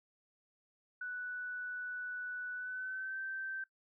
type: tone with pitch glide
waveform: sine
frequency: 1483 to 1554.9 Hz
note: F#6 to G6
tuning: +4 to -15 cents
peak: -38 dBFS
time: 1.01-3.64 s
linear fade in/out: 5 ms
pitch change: +81 cents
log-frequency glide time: 2.54-3.19 s
effects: noise-tail reverb RT60 0.1 s tail -18 dB re dry